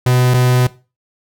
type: tone pair in turn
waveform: 45% pulse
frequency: 125.4 / 125.4 Hz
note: B2 / B2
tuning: +27 / +27 cents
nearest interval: unison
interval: 0 cents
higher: neither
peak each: -10 dBFS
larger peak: neither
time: 0.06-0.34 / 0.34-0.67 s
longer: second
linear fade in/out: 5 ms
effects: noise-tail reverb RT60 0.3 s tail -18 dB re dry